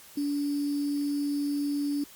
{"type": "tone with sample-and-hold", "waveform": "sine", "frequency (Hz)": 287.6, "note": "D4", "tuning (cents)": -36, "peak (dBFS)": -26, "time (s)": [0.17, 2.04], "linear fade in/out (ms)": 5, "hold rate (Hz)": 4900, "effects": ["white hiss -51 dBFS RMS until 2.15 s", "Opus 48 kbps"]}